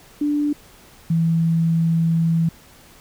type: tone pair in turn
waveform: sine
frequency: 293.7 / 164.83 Hz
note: D4 / E3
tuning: 0 / 0 cents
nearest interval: minor seventh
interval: 1000 cents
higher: first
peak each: -17 / -15 dBFS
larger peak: second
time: 0.21-0.53 / 1.1-2.49 s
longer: second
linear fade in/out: 5 ms
effects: pink hiss -48 dBFS RMS until 3 s